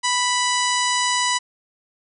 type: harmonic tone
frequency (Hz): 987.8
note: B5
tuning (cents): 0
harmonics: 1 / 2 / 3 / 4 / 5 / 6 / 7 / 8 / 9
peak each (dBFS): -22 / -25 / -27 / -28 / -29 / -30 / -30 / -31 / -32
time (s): 0.03-1.39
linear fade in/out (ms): 20
effects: none